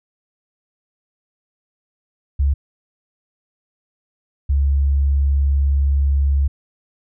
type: tone pair in turn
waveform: sine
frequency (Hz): 69.7 / 69.7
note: C#2 / C#2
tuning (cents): +10 / +10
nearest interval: unison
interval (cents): 0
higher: neither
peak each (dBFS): -13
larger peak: neither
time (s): 2.39-2.54 / 4.49-6.48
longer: second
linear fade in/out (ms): 10
effects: none